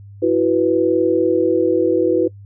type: chord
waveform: sine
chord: E suspended second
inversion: none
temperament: equal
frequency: 329.6 / 370 / 493.9 Hz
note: E4 / F#4 / B4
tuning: 0 / 0 / 0 cents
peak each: -17 dBFS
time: 0.22-2.28 s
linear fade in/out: 10 ms
effects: noise-tail reverb RT60 0.1 s tail -22 dB re dry + added 100 Hz sine -36 dBFS peak until 2.45 s